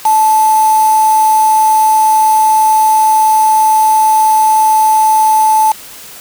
sine tone with quantisation, 871 Hz, A5, 18 cents flat, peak -6 dBFS, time 0.05-5.72 s, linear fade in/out 5 ms, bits 3, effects white hiss -32 dBFS RMS until 6.2 s

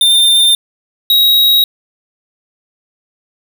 square tone pair in turn, 3604 / 3814 Hz, A7 / A#7, +41 / +39 cents, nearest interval minor second, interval 98 cents, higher second, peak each -7 dBFS, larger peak neither, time 0.01-0.55 / 1.1-1.64 s, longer neither, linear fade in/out 2 ms, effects none

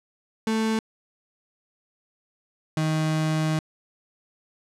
35% pulse tone pair in turn, 221.1 / 156.72 Hz, A3 / D#3, +9 / +13 cents, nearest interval tritone, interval 596 cents, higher first, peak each -20 dBFS, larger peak neither, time 0.47-0.79 / 2.77-3.59 s, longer second, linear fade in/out 2 ms, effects low-pass 9000 Hz 12 dB/octave

